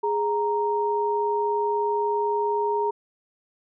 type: tone pair together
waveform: sine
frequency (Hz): 415.1 / 931.9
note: G#4 / A#5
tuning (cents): -1 / -1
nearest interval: octave + major second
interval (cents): 1400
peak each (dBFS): -24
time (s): 0.03-2.91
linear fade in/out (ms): 10
effects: none